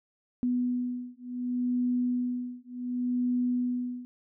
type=beating tone pair; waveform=sine; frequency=246.8 / 247.48 Hz; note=B3 / B3; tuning=-1 / +4 cents; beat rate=0.68 Hz; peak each=-30 dBFS; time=0.43-4.05 s; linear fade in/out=0 ms; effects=none

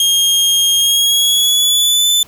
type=tone with pitch glide; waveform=sawtooth; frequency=3240 to 3513 Hz; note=G#7 to A7; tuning=-43 to -3 cents; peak=-7 dBFS; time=0-2.23 s; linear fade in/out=2 ms; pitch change=+140 cents; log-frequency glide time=0.79-2.08 s; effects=pink hiss -44 dBFS RMS until 2.27 s

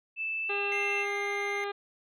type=tone with pitch glide; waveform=sine; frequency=2637 to 2694 Hz; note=E7 to E7; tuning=0 to +37 cents; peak=-30 dBFS; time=0.16-1.06 s; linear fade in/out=50 ms; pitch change=+37 cents; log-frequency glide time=0.43-0.59 s
type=harmonic tone; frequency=403.9 Hz; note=G#4; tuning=48 cents flat; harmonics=1 / 2 / 3 / 4 / 5 / 6 / 7 / 8 / 9 / 10; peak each=-34 / -38 / -40 / -42 / -47 / -47 / -52 / -52 / -51 / -52 dBFS; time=0.49-1.72 s; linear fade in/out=10 ms
type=tone; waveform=triangle; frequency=2098 Hz; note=C7; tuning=4 cents sharp; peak=-31 dBFS; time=0.72-1.64 s; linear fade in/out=0 ms
effects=none

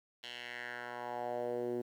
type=tone with band-pass filter sweep; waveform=10% pulse; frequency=121.4 Hz; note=B2; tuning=29 cents flat; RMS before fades=-40 dBFS; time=0.23-1.82 s; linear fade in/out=10 ms; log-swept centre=3300 to 320 Hz; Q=2.7; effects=11-bit

